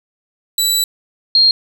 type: tone pair in turn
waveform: 20% pulse / sine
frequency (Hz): 3951 / 4223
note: B7 / C8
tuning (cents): 0 / +15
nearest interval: minor second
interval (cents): 115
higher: second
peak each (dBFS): -7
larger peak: neither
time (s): 0.58-0.84 / 1.35-1.51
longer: first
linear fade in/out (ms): 2
effects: none